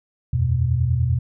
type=chord; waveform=sine; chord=E suspended second; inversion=none; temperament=equal; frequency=82.41 / 92.5 / 123.47 Hz; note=E2 / F#2 / B2; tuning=0 / 0 / 0 cents; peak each=-22 / -24 / -19 dBFS; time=0.33-1.19 s; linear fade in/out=5 ms; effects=none